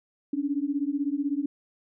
sine beating tone pair, 277 / 293 Hz, C#4 / D4, -1 / -4 cents, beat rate 16 Hz, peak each -28 dBFS, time 0.33-1.46 s, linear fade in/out 5 ms, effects none

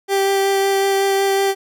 30% pulse tone with vibrato, 392 Hz, G4, in tune, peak -12 dBFS, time 0.08-1.55 s, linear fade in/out 50 ms, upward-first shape sine, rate 5.4 Hz, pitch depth 9 cents each way, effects none

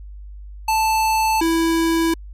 square tone pair in turn, 880 / 329.6 Hz, A5 / E4, 0 / 0 cents, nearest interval octave + perfect fourth, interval 1700 cents, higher first, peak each -16 dBFS, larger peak neither, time 0.68-1.41 / 1.41-2.14 s, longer neither, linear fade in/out 5 ms, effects added 50 Hz sine -33 dBFS peak until 2.33 s + MP3 64 kbps

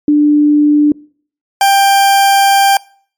sine / 40% pulse tone pair in turn, 296 / 790.2 Hz, D4 / G5, +14 / +14 cents, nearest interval octave + perfect fourth, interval 1700 cents, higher second, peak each -5 dBFS, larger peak neither, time 0.08-0.92 / 1.61-2.77 s, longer second, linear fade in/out 2 ms, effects noise-tail reverb RT60 0.5 s tail -24 dB re dry + MP3 96 kbps

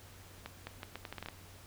accelerating click train, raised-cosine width 0.3 ms, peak -25 dBFS, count 10, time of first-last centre 0.46-1.286 s, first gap 210 ms, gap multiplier 0.77, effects added 93 Hz sine -56 dBFS peak until 1.66 s + pink hiss -56 dBFS RMS until 1.66 s

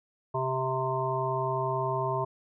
harmonic tone, 130.81 Hz, C3, in tune, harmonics 1 / 3 / 5 / 7 / 8, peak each -33 / -33 / -33 / -33 / -33 dBFS, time 0.34-2.25 s, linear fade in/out 10 ms, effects none

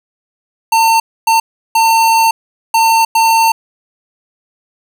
square tone bursts at uneven times, 903 Hz, A5, 45 cents sharp, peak -8 dBFS, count 5, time 0.72-1 / 1.27-1.4 / 1.75-2.31 / 2.74-3.05 / 3.15-3.52 s, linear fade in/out 5 ms, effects none

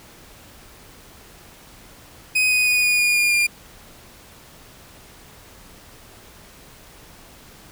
40% pulse tone with pitch steps, 2507 / 2490 / 2472 / 2455 / 2438 / 2422 / 2405 Hz, D#7 / D#7 / D#7 / D#7 / D#7 / D#7 / D7, +12 / +1 / -12 / -24 / -36 / -47 / +41 cents, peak -15 dBFS, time 2.35-3.47 s, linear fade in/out 10 ms, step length 160 ms, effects pink hiss -46 dBFS RMS until 7.71 s

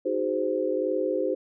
sine chord, Ab dominant seventh, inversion second, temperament just, 311.5 / 373.8 / 415.3 / 519.1 Hz, Eb4 / Gb4 / Ab4 / C5, +2 / +18 / 0 / -14 cents, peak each -31 / -29 / -31 / -27 dBFS, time 0.05-1.35 s, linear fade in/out 10 ms, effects none

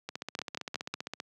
two click trains, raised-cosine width 0.2 ms, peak -16 / -19 dBFS, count 4 / 18, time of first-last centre 0.39-0.94 / 0.09-1.201 s, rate 5.45 / 15.3 Hz, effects high-pass 150 Hz 12 dB/octave

